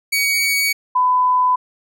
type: tone pair in turn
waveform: sawtooth / sine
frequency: 2251 / 1002.7 Hz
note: C#7 / B5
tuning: +26 / +26 cents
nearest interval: octave + major second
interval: 1400 cents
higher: first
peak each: -12 dBFS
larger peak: neither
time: 0.12-0.73 / 0.95-1.56 s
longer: neither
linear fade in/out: 10 ms
effects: none